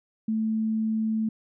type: tone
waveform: sine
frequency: 220 Hz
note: A3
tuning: in tune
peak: -23 dBFS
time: 0.28-1.29 s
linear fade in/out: 5 ms
effects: none